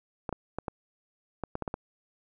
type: clicks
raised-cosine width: 1 ms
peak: -18 dBFS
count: 9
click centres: 0.292 / 0.327 / 0.586 / 0.682 / 1.437 / 1.554 / 1.623 / 1.678 / 1.741 s
effects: none